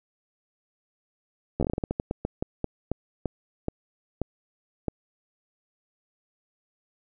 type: slowing click train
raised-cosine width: 2 ms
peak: -13 dBFS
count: 20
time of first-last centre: 1.6-4.883 s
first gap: 12 ms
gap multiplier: 1.25
effects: none